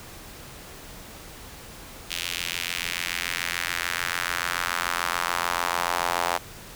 sawtooth tone with high-pass filter sweep, 86.9 Hz, F2, 8 cents flat, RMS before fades -28 dBFS, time 2.1-6.38 s, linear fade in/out 10 ms, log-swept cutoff 2900 to 810 Hz, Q 1.8, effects pink hiss -43 dBFS RMS until 6.75 s

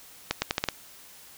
accelerating click train, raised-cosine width 0.2 ms, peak -7 dBFS, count 6, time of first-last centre 0.31-0.687 s, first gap 110 ms, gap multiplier 0.81, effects white hiss -50 dBFS RMS until 1.37 s

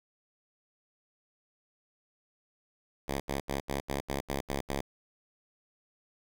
5% pulse tone bursts, 69.3 Hz, C#2, in tune, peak -20 dBFS, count 9, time 3.08-4.808 s, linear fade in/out 5 ms, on 120 ms, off 81 ms, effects none

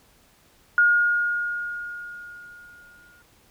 sine tone with exponential decay, 1429 Hz, F6, 39 cents sharp, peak -13 dBFS, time 0.78-3.22 s, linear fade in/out 1 ms, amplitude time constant 530 ms, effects pink hiss -58 dBFS RMS until 3.5 s

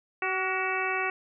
harmonic tone with a mistuned harmonic, 377.7 Hz, F#4, 36 cents sharp, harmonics 1 / 2 / 3 / 4 / 5 / 6 / 7, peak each -34 / -34 / -34 / -34 / -34 / -34 / -34 dBFS, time 0.22-1.1 s, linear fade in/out 2 ms, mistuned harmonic 4, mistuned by -53 cents, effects none

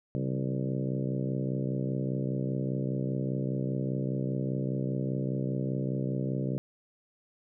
harmonic tone with a mistuned harmonic, 65 Hz, C2, 11 cents flat, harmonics 2 / 3 / 4 / 5 / 6 / 7 / 8 / 9, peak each -31 / -35 / -37 / -39 / -41 / -42 / -43 / -44 dBFS, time 0.15-6.58 s, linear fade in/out 0 ms, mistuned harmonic 2, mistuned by +86 cents, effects none

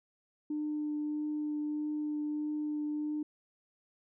sine tone with vibrato, 300 Hz, D4, 37 cents sharp, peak -31 dBFS, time 0.5-3.23 s, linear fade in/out 5 ms, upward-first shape triangle, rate 1.6 Hz, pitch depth 10 cents each way, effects tanh soft clip ceiling -27 dBFS

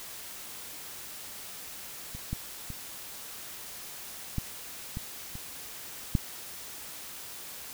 clicks, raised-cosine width 5 ms, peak -28 / -19 / -26 / -17 / -22 / -28 / -11 dBFS, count 7, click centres 2.15 / 2.33 / 2.703 / 4.383 / 4.971 / 5.354 / 6.152 s, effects white hiss -43 dBFS RMS until 7.73 s

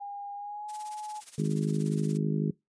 sine tone with pitch glide, 810 to 847.3 Hz, G#5 to G#5, -43 to +34 cents, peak -36 dBFS, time 0-1.21 s, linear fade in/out 20 ms, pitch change +77 cents, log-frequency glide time 0.35-0.74 s
blue noise with tremolo, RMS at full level -42 dBFS, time 0.68-2.18 s, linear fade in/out 20 ms, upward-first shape sine, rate 17 Hz, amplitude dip 80%
harmonic tone, 51.91 Hz, G#1, in tune, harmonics 3 / 4 / 5 / 6 / 7 / 8, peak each -28 / -31 / -38 / -38 / -39 / -38 dBFS, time 1.38-2.51 s, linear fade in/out 5 ms
effects noise-tail reverb RT60 0.2 s tail -23 dB re dry + resampled to 22050 Hz

